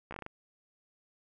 slowing click train, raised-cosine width 0.5 ms, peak -26 dBFS, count 7, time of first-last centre 0.11-0.264 s, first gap 14 ms, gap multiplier 1.24, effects none

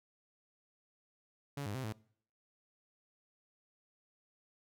sawtooth tone with pitch steps, 141.6 / 102.3 / 131 / 108.6 Hz, C#3 / G#2 / C3 / A2, +37 / -26 / +2 / -22 cents, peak -34 dBFS, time 1.57-1.926 s, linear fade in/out 5 ms, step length 89 ms, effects noise-tail reverb RT60 0.6 s tail -23 dB re dry

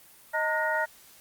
sine tone cluster, 624 / 910 / 1443 / 1874 Hz, D#5 / A#5 / F#6 / A#6, +5 / -42 / -44 / +9 cents, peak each -30 dBFS, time 0.33-0.86 s, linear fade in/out 20 ms, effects white hiss -54 dBFS RMS until 1.2 s + Opus 32 kbps

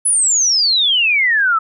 sine exponential sweep, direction down, 10390 to 1277 Hz, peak -11 dBFS, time 0.05-1.59 s, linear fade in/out 10 ms, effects none

